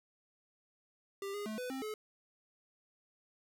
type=tone with pitch steps; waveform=square; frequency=395.6 / 410.8 / 216.4 / 499.6 / 265.1 / 428.7 Hz; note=G4 / G#4 / A3 / B4 / C4 / A4; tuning=+16 / -19 / -29 / +20 / +23 / -45 cents; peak=-39 dBFS; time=1.22-1.94 s; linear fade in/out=2 ms; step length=120 ms; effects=none